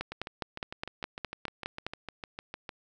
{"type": "two click trains", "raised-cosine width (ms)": 0.3, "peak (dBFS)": [-17, -22], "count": [10, 18], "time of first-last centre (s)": [[0.01, 1.866], [0.12, 2.692]], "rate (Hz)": [4.85, 6.61], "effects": []}